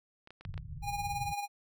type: clicks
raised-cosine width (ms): 0.3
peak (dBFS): -36 / -33 / -35 / -29 / -36 / -29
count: 6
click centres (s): 0.274 / 0.306 / 0.41 / 0.451 / 0.541 / 0.578
type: low-pass noise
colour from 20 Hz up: white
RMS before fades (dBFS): -42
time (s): 0.45-1.34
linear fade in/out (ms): 5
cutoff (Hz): 160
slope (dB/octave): 96
type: tone with tremolo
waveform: square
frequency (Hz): 815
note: G#5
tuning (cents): -33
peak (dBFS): -32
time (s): 0.82-1.48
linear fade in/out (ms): 50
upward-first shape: sine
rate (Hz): 18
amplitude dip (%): 60
effects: none